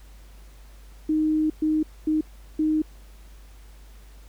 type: tone bursts at uneven times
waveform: sine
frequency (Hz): 310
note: D#4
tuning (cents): -6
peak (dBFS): -19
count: 4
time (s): 1.09-1.5 / 1.62-1.83 / 2.07-2.21 / 2.59-2.82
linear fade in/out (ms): 5
effects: added 50 Hz sine -44 dBFS peak until 4.28 s + pink hiss -56 dBFS RMS until 4.28 s